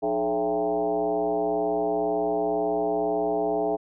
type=tone with frequency modulation; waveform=sine; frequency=547 Hz; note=C#5; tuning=23 cents flat; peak=-22 dBFS; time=0.02-3.77 s; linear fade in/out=20 ms; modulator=122 Hz; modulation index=2; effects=none